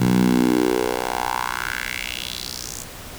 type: tone with high-pass filter sweep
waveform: 10% pulse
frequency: 61.74 Hz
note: B1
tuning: in tune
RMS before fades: -22 dBFS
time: 0-2.84 s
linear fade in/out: 10 ms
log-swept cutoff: 140 to 7300 Hz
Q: 3.2
effects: pink hiss -37 dBFS RMS until 3.18 s